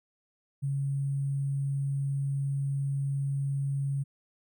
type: tone with sample-and-hold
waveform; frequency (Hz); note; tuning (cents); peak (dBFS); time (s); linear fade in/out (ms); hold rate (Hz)
sine; 138.59; C#3; 0; -27; 0.62-4.04; 20; 8820
effects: none